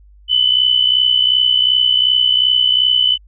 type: tone with amplitude modulation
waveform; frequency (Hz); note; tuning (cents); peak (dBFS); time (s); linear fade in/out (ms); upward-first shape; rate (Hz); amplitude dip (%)
sine; 3000; F#7; +23; -7; 0.28-3.18; 50; sine; 62.7; 70
effects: added 50 Hz sine -42 dBFS peak until 3.27 s